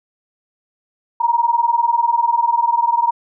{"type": "tone pair together", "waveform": "sine", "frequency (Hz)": [932.3, 952.4], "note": ["A#5", "A#5"], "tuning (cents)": [0, 37], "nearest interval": "unison", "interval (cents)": 37, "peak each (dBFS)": -16, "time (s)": [1.2, 3.11], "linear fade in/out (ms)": 10, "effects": []}